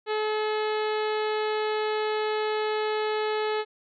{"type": "harmonic tone", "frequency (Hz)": 428.9, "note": "A4", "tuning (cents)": -44, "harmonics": [1, 2, 3, 4, 5, 6, 7, 8, 9, 10], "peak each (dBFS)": [-26, -32, -36, -38, -40, -42, -43, -44, -45, -46], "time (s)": [0.06, 3.65], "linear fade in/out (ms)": 50, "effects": []}